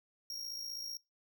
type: tone with amplitude modulation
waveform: 45% pulse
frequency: 5588 Hz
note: F8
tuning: in tune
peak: -38 dBFS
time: 0.3-0.97 s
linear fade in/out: 2 ms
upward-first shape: sine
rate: 55.7 Hz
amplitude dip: 55%
effects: noise-tail reverb RT60 0.2 s tail -22 dB re dry